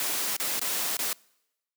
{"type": "noise with dropouts", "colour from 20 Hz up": "white", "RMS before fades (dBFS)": -29, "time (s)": [0, 1.13], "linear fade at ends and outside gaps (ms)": 1, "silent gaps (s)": [[0.366, 0.399], [0.595, 0.614], [0.969, 0.99]], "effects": ["noise-tail reverb RT60 0.9 s tail -26 dB re dry", "high-pass 200 Hz 12 dB/octave"]}